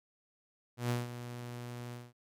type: tone with ADSR envelope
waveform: sawtooth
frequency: 121.2 Hz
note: B2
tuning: 32 cents flat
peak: -25 dBFS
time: 0.77-2.13 s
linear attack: 130 ms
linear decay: 170 ms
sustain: -12 dB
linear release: 210 ms
effects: MP3 96 kbps